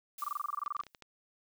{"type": "noise with exponential decay", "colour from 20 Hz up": "blue", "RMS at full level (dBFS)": -45, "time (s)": [0.18, 1.01], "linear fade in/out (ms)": 5, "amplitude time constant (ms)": 180}
{"type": "tone bursts", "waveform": "sine", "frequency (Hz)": 1174.7, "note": "D6", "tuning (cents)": 0, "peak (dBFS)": -31, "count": 14, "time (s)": [0.22, 0.812], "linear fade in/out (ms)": 2, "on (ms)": 20, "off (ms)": 24}
{"type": "clicks", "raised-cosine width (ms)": 0.2, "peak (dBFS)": -32, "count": 7, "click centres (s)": [0.662, 0.767, 0.802, 0.836, 0.867, 0.948, 1.023]}
{"effects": []}